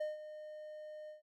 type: tone with ADSR envelope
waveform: triangle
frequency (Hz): 611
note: D#5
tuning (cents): -32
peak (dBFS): -32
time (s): 0-1.22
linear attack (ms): 10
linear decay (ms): 160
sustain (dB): -12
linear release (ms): 130
effects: none